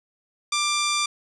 10% pulse tone, 1184 Hz, D6, 14 cents sharp, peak -13 dBFS, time 0.52-1.06 s, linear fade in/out 5 ms, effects resampled to 24000 Hz + 8-bit

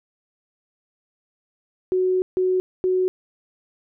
sine tone bursts at uneven times, 370 Hz, F#4, in tune, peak -17 dBFS, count 3, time 1.92-2.22 / 2.37-2.6 / 2.84-3.08 s, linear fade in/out 0 ms, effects none

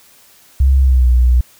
sine tone with pitch glide, 67 to 61.44 Hz, C2 to B1, +42 to -8 cents, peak -7 dBFS, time 0.6-1.41 s, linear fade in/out 5 ms, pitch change -150 cents, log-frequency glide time 0.8-1.08 s, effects white hiss -47 dBFS RMS until 1.59 s

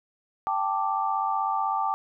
sine chord, G suspended second, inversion none, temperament equal, 784 / 880 / 1174.7 Hz, G5 / A5 / D6, 0 / 0 / 0 cents, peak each -28 dBFS, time 0.47-1.94 s, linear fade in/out 0 ms, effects none

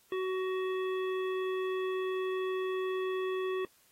harmonic tone, 374.3 Hz, F#4, 20 cents sharp, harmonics 1 / 3 / 5 / 7 / 9, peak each -31 / -41 / -45 / -48 / -50 dBFS, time 0.12-3.65 s, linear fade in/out 2 ms, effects white hiss -66 dBFS RMS until 3.91 s + AAC 48 kbps

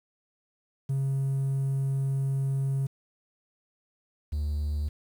triangle tone pair in turn, 135.9 / 74.27 Hz, C#3 / D2, -34 / +20 cents, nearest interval minor seventh, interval 1046 cents, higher first, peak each -22 / -24 dBFS, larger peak first, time 0.89-2.87 / 4.32-4.89 s, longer first, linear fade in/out 10 ms, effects tanh soft clip ceiling -19 dBFS + 9-bit

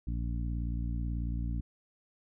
harmonic tone, 58.27 Hz, A#1, in tune, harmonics 1 / 2 / 3 / 4 / 5, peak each -32 / -38 / -42 / -44 / -46 dBFS, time 0.07-1.61 s, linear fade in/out 5 ms, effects none

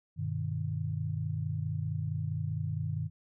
sine chord, G augmented, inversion none, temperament just, 98 / 122.5 / 153.12 Hz, G2 / B2 / D#3, 0 / -14 / -27 cents, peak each -35 / -37 / -34 dBFS, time 0.16-3.1 s, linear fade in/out 50 ms, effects none

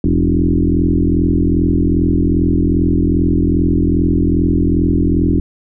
sine tone with frequency modulation, 178.9 Hz, F3, 42 cents sharp, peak -10 dBFS, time 0.04-5.4 s, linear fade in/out 2 ms, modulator 42.5 Hz, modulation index 3.8, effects none

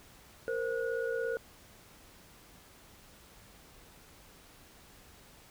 sine tone cluster, 462.9 / 520 / 1452 Hz, A#4 / C5 / F#6, -12 / -11 / -33 cents, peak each -33 / -36 / -39 dBFS, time 0.48-1.37 s, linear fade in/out 0 ms, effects pink hiss -57 dBFS RMS until 5.5 s

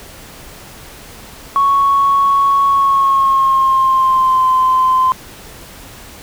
sine tone with pitch glide, 1108.7 to 1034.5 Hz, C#6 to C6, 0 to -20 cents, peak -8 dBFS, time 1.56-5.12 s, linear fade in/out 0 ms, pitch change -120 cents, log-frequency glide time 2.69-4.46 s, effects tanh soft clip ceiling -4 dBFS + pink hiss -36 dBFS RMS until 6.22 s

